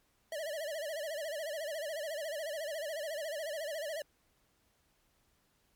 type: tone with vibrato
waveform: square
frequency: 613 Hz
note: D#5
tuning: 26 cents flat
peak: -37 dBFS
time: 0.32-4.02 s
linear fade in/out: 2 ms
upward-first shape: sine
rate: 14 Hz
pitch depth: 130 cents each way
effects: pink hiss -73 dBFS RMS until 5.75 s + MP3 96 kbps